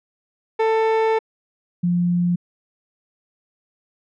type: tone pair in turn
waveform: 30% pulse / sine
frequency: 444 / 175.49 Hz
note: A4 / F3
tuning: +16 / +9 cents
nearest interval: octave + major third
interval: 1607 cents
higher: first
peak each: -13 / -16 dBFS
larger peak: first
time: 0.59-1.19 / 1.83-2.36 s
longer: first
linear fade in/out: 10 ms
effects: low-pass 2000 Hz 12 dB/octave